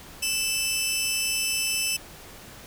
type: tone pair together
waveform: 15% pulse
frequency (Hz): 2637 / 3015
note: E7 / F#7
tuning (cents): 0 / +32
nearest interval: major second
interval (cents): 232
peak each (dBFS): -18 / -23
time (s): 0.22-1.97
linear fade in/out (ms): 10
effects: pink hiss -45 dBFS RMS until 2.66 s